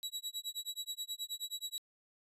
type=tone with tremolo; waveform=sawtooth; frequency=3896 Hz; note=B7; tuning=24 cents flat; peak=-33 dBFS; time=0.03-1.78 s; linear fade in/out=0 ms; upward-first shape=sine; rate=9.4 Hz; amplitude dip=100%; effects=resampled to 32000 Hz